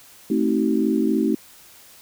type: chord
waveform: sine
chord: A diminished seventh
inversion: none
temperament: just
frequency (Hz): 220 / 264 / 316.8 / 380.2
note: A3 / C4 / Eb4 / Gb4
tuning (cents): 0 / +16 / +31 / +47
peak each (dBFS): -22 / -23 / -22 / -25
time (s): 0.3-1.35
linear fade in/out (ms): 5
effects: white hiss -48 dBFS RMS until 2.01 s